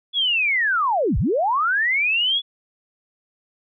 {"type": "linear two-way sweep", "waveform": "sine", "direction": "down then up", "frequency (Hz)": [3441, 36.92, 3441], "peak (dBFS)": -17, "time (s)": [0.13, 2.42], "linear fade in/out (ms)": 50, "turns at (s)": 1.18, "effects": []}